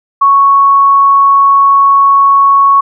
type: tone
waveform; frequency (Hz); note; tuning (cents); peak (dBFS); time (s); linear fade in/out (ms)
sine; 1108.7; C#6; 0; -3; 0.21-2.81; 10
effects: none